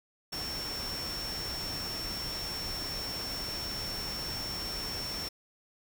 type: tone in noise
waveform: sine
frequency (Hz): 5440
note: F8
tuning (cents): -46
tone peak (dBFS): -36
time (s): 0.32-5.29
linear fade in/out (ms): 10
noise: pink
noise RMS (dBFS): -40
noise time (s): 0.32-5.29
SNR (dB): +1
effects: none